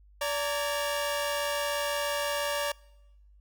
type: tone cluster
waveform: sawtooth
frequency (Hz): 578 / 917 / 1648 / 2808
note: D5 / A#5 / G#6 / F7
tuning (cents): -28 / -29 / -14 / +9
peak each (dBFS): -26 / -32 / -35 / -35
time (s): 0.21-2.72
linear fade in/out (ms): 5
effects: noise-tail reverb RT60 1.0 s tail -25 dB re dry + added 50 Hz sine -54 dBFS peak until 3.4 s